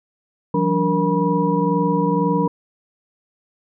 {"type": "tone cluster", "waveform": "sine", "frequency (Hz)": [166.5, 188.5, 288.5, 468.9, 972], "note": ["E3", "F#3", "D4", "A#4", "B5"], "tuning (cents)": [18, 32, -31, 10, -28], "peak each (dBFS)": -22, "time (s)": [0.54, 2.48], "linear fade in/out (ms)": 5, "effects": []}